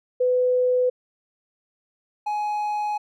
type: tone pair in turn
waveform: sine / triangle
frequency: 501 / 838.4 Hz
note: B4 / G#5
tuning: +25 / +16 cents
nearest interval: major sixth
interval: 891 cents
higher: second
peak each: -17 / -21 dBFS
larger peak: first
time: 0.2-0.9 / 2.26-2.98 s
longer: second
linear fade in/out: 10 ms
effects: none